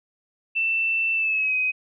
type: tone with pitch glide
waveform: sine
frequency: 2670 to 2520 Hz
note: E7 to D#7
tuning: +22 to +21 cents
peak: -20 dBFS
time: 0.55-1.72 s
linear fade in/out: 20 ms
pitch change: -101 cents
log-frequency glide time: 1.14-1.55 s
effects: none